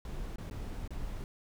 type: noise with dropouts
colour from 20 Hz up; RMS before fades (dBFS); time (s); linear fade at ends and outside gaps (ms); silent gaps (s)
brown; -39; 0.05-1.24; 1; 0.359-0.383 / 0.499-0.51 / 0.877-0.906
effects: none